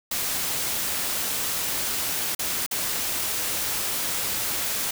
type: noise with dropouts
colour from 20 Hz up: white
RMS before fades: -27 dBFS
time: 0.11-4.91 s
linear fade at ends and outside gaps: 5 ms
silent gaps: 2.35-2.391 / 2.664-2.711 s
effects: none